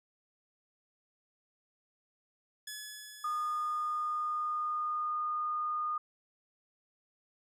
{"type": "tone with exponential decay", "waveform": "10% pulse", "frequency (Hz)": 1705, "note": "G#6", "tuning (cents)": 45, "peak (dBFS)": -31, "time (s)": [2.67, 5.11], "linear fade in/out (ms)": 5, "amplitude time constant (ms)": 530}
{"type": "tone", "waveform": "sine", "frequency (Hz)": 1224, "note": "D#6", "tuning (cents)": -29, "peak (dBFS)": -31, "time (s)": [3.24, 5.98], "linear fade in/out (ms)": 5}
{"effects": []}